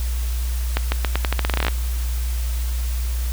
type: accelerating click train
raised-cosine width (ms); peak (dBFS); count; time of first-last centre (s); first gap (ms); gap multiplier
0.3; -4; 16; 0.77-1.683; 150; 0.85
effects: added 60 Hz sine -20 dBFS peak until 3.32 s + white hiss -36 dBFS RMS until 3.32 s